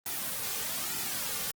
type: noise with flanger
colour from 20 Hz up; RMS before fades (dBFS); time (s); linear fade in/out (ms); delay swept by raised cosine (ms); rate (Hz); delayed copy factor
white; -34; 0.06-1.51; 2; 1.8 to 3.1; 1.1; -0.65
effects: Opus 24 kbps

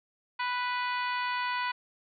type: harmonic tone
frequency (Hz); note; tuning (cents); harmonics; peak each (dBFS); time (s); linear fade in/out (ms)
493.9; B4; 0; 2 / 3 / 4 / 5 / 6 / 7 / 8 / 9; -31 / -36 / -37 / -39 / -43 / -46 / -51 / -45; 0.39-1.72; 10
effects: none

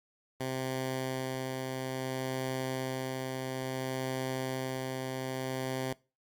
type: tone with tremolo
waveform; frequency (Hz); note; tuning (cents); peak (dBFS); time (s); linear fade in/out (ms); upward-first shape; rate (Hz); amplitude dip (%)
10% pulse; 130.7; C3; -1; -24; 0.4-5.93; 5; sine; 0.59; 25
effects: noise-tail reverb RT60 0.3 s tail -22 dB re dry + Opus 48 kbps

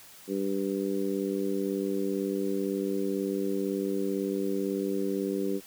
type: harmonic tone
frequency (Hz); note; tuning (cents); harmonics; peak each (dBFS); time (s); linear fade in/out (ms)
98; G2; 0; 2 / 3 / 4 / 5; -33 / -32 / -31 / -36; 0.27-5.61; 50
effects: white hiss -51 dBFS RMS until 5.66 s

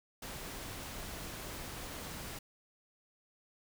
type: noise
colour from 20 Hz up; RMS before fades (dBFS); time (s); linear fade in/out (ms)
pink; -44; 0.22-2.39; 5
effects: none

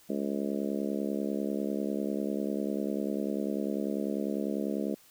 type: harmonic tone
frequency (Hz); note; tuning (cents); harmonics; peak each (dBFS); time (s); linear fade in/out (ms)
70.1; C#2; +20; 3 / 4 / 5 / 6 / 7 / 8 / 9; -33 / -35 / -37 / -39 / -40 / -41 / -42; 0.09-4.95; 10
effects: white hiss -59 dBFS RMS until 5.1 s

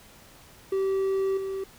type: tone with level steps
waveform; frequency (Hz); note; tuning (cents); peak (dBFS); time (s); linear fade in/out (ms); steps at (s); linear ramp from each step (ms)
triangle; 386.4; G4; -25; -21 / -27; 0.72-1.64; 5; 1.37; 5
effects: pink hiss -52 dBFS RMS until 1.78 s

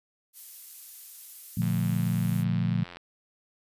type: noise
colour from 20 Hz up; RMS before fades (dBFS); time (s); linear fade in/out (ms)
violet; -42; 0.33-2.45; 50
type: chord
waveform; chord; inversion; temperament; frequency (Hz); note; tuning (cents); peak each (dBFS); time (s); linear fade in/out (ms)
sine; Bb major seventh; none; equal; 116.54 / 146.83 / 174.61 / 220; Bb2 / D3 / F3 / A3; 0 / 0 / 0 / 0; -28 / -32 / -27 / -33; 1.57-2.84; 5
type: click train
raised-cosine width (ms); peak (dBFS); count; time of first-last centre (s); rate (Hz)
0.3; -27; 119; 1.62-2.97; 87.4
effects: resampled to 32000 Hz

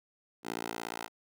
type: tone with high-pass filter sweep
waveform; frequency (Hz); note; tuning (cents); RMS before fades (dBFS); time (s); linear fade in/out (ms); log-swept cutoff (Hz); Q
10% pulse; 57.1; A#1; -35; -39; 0.43-1.09; 50; 330 to 690; 0.96
effects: none

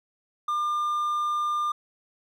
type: tone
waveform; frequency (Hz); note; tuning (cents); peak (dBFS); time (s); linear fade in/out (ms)
triangle; 1200; D6; +37; -22; 0.48-1.72; 5
effects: none

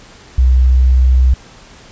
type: tone with pitch glide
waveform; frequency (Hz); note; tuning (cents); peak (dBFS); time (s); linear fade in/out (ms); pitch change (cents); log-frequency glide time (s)
sine; 63.4 to 63.8; B1 to C2; +46 to -43; -6; 0.38-1.34; 5; +11; 0.54-0.83
effects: pink hiss -40 dBFS RMS until 1.91 s + resampled to 16000 Hz

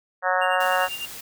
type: harmonic tone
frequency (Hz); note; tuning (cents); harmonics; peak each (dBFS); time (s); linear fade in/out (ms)
183.9; F#3; -10; 3 / 4 / 5 / 6 / 7 / 8 / 9 / 10; -26 / -25 / -28 / -29 / -28 / -28 / -28 / -31; 0.22-0.89; 50
type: tone with tremolo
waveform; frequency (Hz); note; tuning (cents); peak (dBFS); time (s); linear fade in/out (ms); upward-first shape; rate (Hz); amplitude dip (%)
triangle; 2794; F7; 0; -26; 0.41-1.06; 10; sine; 10; 75
type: noise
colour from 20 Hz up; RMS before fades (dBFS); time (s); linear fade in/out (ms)
white; -38; 0.6-1.21; 5
effects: none

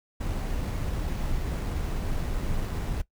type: noise with sample-and-hold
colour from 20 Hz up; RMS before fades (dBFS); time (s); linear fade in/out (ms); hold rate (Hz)
brown; -29; 0.2-3.02; 10; 8820
effects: noise-tail reverb RT60 0.1 s tail -18 dB re dry

